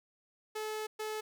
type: tone bursts at uneven times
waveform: sawtooth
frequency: 431.3 Hz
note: A4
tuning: 35 cents flat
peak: -32 dBFS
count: 2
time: 0.55-0.87 / 0.99-1.21 s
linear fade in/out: 10 ms
effects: none